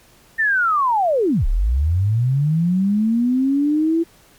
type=linear two-way sweep; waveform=sine; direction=down then up; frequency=1834 to 30.25 to 337.2 Hz; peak=-14 dBFS; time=0.38-4.04 s; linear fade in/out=20 ms; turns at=1.46 s; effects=pink hiss -51 dBFS RMS until 4.38 s + MP3 96 kbps

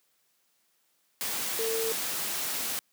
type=tone in noise; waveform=sine; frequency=450 Hz; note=A4; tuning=39 cents sharp; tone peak=-29 dBFS; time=1.59-1.92 s; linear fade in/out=0 ms; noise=white; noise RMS=-32 dBFS; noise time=1.21-2.79 s; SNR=0 dB; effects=white hiss -71 dBFS RMS until 2.92 s + high-pass 150 Hz 12 dB/octave

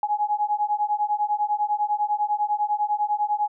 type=beating tone pair; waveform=sine; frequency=830.6 / 840.6 Hz; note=G#5 / G#5; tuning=0 / +21 cents; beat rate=10 Hz; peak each=-24 dBFS; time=0.03-3.48 s; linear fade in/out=2 ms; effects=none

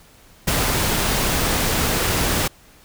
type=noise with ADSR envelope; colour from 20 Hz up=pink; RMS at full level=-18 dBFS; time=0.47-2.48 s; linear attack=11 ms; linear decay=36 ms; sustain=-2 dB; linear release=7 ms; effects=pink hiss -50 dBFS RMS until 2.84 s

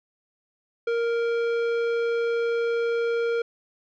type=tone with tanh clipping; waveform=triangle; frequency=466.2 Hz; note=A#4; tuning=in tune; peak=-24 dBFS; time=0.87-3.42 s; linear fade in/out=5 ms; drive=17 dB; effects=none

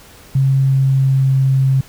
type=tone with pitch glide; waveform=sine; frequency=134.9 to 133.74 Hz; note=C#3 to C3; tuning=-47 to +38 cents; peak=-10 dBFS; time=0.35-1.81 s; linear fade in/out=5 ms; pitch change=-15 cents; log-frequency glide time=0.53-1.44 s; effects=pink hiss -42 dBFS RMS until 1.88 s

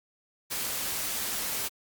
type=noise; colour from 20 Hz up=white; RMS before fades=-32 dBFS; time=0.5-1.69 s; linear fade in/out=20 ms; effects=Opus 48 kbps

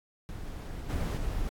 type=noise with level steps; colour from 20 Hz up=brown; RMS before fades=-38 / -30 / -33 dBFS; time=0.29-1.49 s; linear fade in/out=0 ms; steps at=0.89 / 1.17 s; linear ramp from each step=10 ms; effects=AAC 64 kbps

